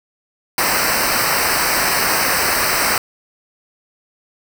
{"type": "noise with comb filter", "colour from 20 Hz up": "pink", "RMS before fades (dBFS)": -17, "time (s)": [0.58, 2.98], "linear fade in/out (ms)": 2, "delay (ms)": 0.29, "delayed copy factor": -0.9, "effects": []}